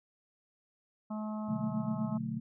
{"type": "harmonic tone", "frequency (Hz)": 214.2, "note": "A3", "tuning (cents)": -46, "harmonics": [1, 3, 4, 5, 6], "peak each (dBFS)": [-35, -45, -47, -49, -51], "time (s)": [1.1, 2.18], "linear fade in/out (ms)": 10}
{"type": "chord", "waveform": "sine", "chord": "B minor seventh", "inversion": "none", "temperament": "just", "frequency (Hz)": [123.47, 148.16, 185.21, 222.2], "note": ["B2", "D3", "F#3", "A3"], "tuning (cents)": [0, 16, 2, 17], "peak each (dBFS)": [-41, -40, -41, -36], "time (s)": [1.48, 2.4], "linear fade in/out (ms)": 10}
{"effects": []}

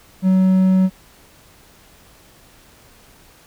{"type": "tone", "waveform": "triangle", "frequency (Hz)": 187.6, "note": "F#3", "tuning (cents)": 24, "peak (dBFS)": -9, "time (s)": [0.22, 0.9], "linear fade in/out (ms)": 50, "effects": ["pink hiss -49 dBFS RMS until 3.46 s"]}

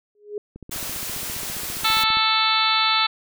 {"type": "tone with exponential growth", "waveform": "sine", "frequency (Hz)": 415.3, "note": "G#4", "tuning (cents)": 0, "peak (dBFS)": -23, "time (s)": [0.15, 0.38], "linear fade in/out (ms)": 2, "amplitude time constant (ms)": 50}
{"type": "click train", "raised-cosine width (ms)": 3, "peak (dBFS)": -25, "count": 25, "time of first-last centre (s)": [0.56, 2.171], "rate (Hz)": 14.9}
{"type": "noise", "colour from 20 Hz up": "white", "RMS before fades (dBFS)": -30, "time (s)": [0.71, 2.04], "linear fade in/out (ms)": 10}
{"type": "harmonic tone", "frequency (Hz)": 440, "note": "A4", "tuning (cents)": 0, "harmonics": [2, 3, 4, 5, 6, 7, 8, 9, 10], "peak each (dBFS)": [-26, -22, -32, -27, -27, -32, -24, -24, -28], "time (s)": [1.84, 3.07], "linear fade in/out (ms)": 10}
{"effects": []}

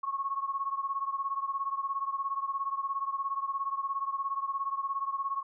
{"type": "beating tone pair", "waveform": "sine", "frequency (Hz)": [1094, 1111], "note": ["C#6", "C#6"], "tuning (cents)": [-23, 4], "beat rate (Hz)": 17, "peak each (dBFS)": [-32, -35], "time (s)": [0.03, 5.43], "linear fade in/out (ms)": 10, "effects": []}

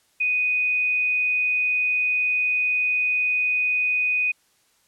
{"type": "tone", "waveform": "sine", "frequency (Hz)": 2489, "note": "D#7", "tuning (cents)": 0, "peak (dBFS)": -19, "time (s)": [0.2, 4.32], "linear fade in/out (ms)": 10, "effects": ["white hiss -63 dBFS RMS until 4.87 s", "low-pass 11000 Hz 12 dB/octave"]}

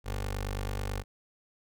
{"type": "tone with notch filter", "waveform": "15% pulse", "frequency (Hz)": 49.15, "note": "G1", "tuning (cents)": 5, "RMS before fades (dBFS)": -34, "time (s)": [0.04, 1.04], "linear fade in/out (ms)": 50, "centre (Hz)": 170, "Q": 1.1, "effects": []}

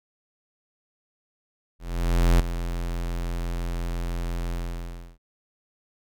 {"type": "tone with ADSR envelope", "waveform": "square", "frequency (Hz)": 42.96, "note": "F1", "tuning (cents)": -28, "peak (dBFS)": -15, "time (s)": [1.79, 5.18], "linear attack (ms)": 610, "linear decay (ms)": 6, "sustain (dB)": -12, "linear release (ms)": 660, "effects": []}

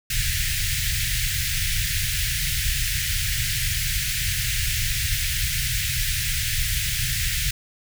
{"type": "band-stop noise", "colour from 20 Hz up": "pink", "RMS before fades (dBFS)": -24, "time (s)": [0.1, 7.51], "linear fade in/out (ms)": 5, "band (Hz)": [140, 1700], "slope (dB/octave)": 48, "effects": []}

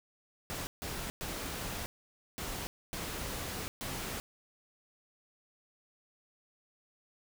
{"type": "noise bursts at uneven times", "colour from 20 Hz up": "pink", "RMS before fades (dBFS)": -39, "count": 6, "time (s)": [[0.5, 0.67], [0.82, 1.1], [1.21, 1.86], [2.38, 2.67], [2.93, 3.68], [3.81, 4.2]], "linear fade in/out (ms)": 0, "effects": []}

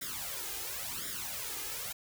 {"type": "noise with flanger", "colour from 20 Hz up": "white", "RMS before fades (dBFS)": -39, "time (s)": [0.01, 1.93], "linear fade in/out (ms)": 10, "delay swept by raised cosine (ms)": [0.56, 2.46], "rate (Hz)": 0.94, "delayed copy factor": 0.85, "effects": []}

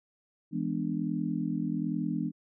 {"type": "chord", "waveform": "sine", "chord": "E dominant seventh", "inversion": "none", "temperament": "just", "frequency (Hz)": [164.81, 206, 247.2, 296.7], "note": ["E3", "G#3", "B3", "D4"], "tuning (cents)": [0, -14, 2, 18], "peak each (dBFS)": -34, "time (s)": [0.51, 2.32], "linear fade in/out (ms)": 50, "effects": []}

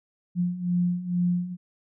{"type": "beating tone pair", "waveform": "sine", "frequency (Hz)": [175.5, 177.7], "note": ["F3", "F3"], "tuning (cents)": [9, 30], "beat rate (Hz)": 2.2, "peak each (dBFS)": [-28, -24], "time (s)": [0.35, 1.57], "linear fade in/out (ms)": 50, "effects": []}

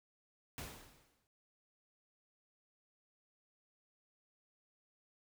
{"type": "noise with exponential decay", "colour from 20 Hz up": "pink", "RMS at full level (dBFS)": -44, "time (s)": [0.58, 1.27], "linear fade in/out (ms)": 0, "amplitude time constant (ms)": 150, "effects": []}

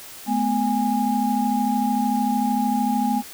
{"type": "tone cluster", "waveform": "sine", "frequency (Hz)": [215.3, 248.6, 822], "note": ["A3", "B3", "G#5"], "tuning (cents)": [-37, 12, -18], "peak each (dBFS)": -23, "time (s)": [0.26, 3.23], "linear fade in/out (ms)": 50, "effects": ["white hiss -40 dBFS RMS until 3.33 s"]}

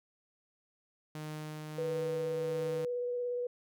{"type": "tone with tremolo", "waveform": "sawtooth", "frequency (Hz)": 153.5, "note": "D#3", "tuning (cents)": -23, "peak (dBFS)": -35, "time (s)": [1.15, 2.85], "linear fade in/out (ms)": 2, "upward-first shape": "triangle", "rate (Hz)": 1.5, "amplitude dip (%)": 25}
{"type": "tone with vibrato", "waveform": "sine", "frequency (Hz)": 488.9, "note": "B4", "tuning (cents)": -18, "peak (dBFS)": -32, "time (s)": [1.78, 3.47], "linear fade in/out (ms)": 5, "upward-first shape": "triangle", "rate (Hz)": 17, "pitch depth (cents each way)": 15}
{"effects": []}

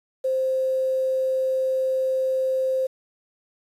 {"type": "tone with quantisation", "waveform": "sine", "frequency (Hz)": 523.3, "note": "C5", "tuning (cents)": 0, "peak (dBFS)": -20, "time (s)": [0.24, 2.87], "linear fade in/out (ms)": 10, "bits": 8, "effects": ["resampled to 32000 Hz"]}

